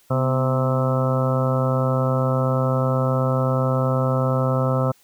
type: harmonic tone with a mistuned harmonic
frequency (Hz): 130.81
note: C3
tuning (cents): 0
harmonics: 1 / 2 / 3 / 4 / 5 / 6 / 7 / 8 / 9 / 10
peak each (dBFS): -20 / -27 / -33 / -24 / -29 / -36 / -36 / -33 / -35 / -29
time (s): 0.1-4.92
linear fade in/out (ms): 10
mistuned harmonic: 2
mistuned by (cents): -54
effects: white hiss -57 dBFS RMS until 5.03 s